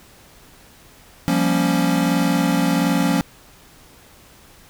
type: chord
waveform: square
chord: G half-diminished seventh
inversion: third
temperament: equal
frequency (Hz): 174.61 / 196 / 233.1 / 277.2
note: F3 / G3 / Bb3 / Db4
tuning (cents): 0 / 0 / 0 / 0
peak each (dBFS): -21 / -26 / -24 / -21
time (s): 1.28-3.21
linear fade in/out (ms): 0
effects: pink hiss -48 dBFS RMS until 4.69 s